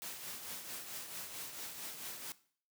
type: noise with tremolo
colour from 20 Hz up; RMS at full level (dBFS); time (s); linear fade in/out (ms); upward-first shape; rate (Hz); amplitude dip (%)
white; -43; 0.02-2.32; 0; triangle; 4.5; 55
effects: noise-tail reverb RT60 0.5 s tail -18 dB re dry + high-pass 100 Hz 12 dB/octave